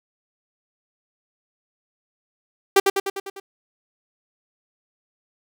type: tone with echo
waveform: sawtooth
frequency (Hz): 392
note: G4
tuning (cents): 0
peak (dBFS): -7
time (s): 2.76-2.8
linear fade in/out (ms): 5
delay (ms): 100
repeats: 6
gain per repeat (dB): -4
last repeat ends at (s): 3.4
effects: none